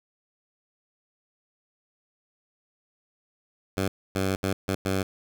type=tone bursts at uneven times; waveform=10% pulse; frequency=95.7 Hz; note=G2; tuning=41 cents flat; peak=-16 dBFS; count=5; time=3.77-3.88 / 4.15-4.36 / 4.43-4.53 / 4.68-4.75 / 4.85-5.03 s; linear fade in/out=5 ms; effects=none